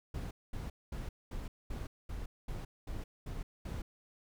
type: noise bursts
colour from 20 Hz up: brown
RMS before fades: -40 dBFS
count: 10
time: 0.14-3.82 s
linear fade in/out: 5 ms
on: 170 ms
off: 220 ms
effects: none